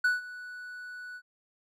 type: tone with ADSR envelope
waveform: triangle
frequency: 1480 Hz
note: F#6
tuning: in tune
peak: -19 dBFS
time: 0.04-1.22 s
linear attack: 7 ms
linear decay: 160 ms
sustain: -19 dB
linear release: 61 ms
effects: none